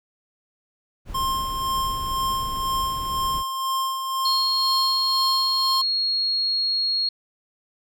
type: noise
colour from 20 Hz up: brown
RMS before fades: -34 dBFS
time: 1.05-3.44 s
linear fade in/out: 50 ms
type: tone with tremolo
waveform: square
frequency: 1060 Hz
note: C6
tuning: 22 cents sharp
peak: -22 dBFS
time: 1.14-5.82 s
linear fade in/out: 10 ms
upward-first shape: sine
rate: 2 Hz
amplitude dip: 45%
type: tone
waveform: sine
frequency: 4296 Hz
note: C8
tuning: 45 cents sharp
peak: -20 dBFS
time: 4.25-7.09 s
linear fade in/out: 5 ms
effects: none